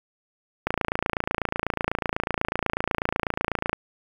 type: click train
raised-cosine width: 0.5 ms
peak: -8 dBFS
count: 87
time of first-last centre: 0.67-3.73 s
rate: 28.1 Hz
effects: 7-bit